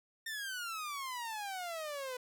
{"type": "exponential sweep", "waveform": "sawtooth", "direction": "down", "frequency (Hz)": [1825, 493.9], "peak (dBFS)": -35, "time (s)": [0.26, 2.17], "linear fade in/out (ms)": 5, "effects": []}